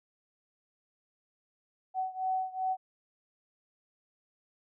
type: beating tone pair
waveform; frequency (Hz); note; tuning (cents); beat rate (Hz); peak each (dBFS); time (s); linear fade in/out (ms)
sine; 751 / 753.6; F#5 / F#5; +26 / +32; 2.6; -32 / -34; 1.94-2.77; 50
effects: none